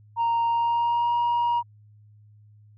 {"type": "tone with pitch glide", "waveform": "sine", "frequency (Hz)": [930, 950.6], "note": ["A#5", "A#5"], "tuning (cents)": [-4, 34], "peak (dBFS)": -18, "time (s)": [0.16, 1.63], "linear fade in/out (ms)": 50, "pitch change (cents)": 38, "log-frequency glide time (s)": [0.46, 1.14], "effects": ["tanh soft clip ceiling -19 dBFS", "added 105 Hz sine -50 dBFS peak until 2.77 s"]}